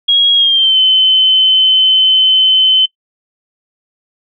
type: tone with pitch glide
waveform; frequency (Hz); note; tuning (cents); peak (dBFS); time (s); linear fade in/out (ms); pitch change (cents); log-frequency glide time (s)
sine; 3297 to 3058; G#7 to G7; -13 to -44; -6; 0.08-2.86; 10; -131; 0.35-0.78
effects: noise-tail reverb RT60 0.1 s tail -20 dB re dry